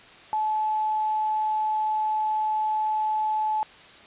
triangle tone with tanh clipping, 862 Hz, A5, 36 cents flat, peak -22 dBFS, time 0.33-3.63 s, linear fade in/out 0 ms, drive 3 dB, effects white hiss -48 dBFS RMS until 4.06 s + resampled to 8000 Hz

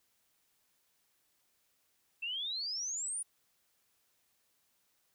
sine exponential sweep, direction up, 2637 to 9780 Hz, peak -35 dBFS, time 2.22-3.23 s, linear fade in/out 10 ms, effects white hiss -75 dBFS RMS until 5.14 s

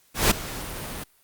pink noise with ADSR envelope, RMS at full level -17 dBFS, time 0.14-1.04 s, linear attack 170 ms, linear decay 7 ms, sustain -17 dB, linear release 8 ms, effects white hiss -61 dBFS RMS until 1.23 s + Opus 48 kbps

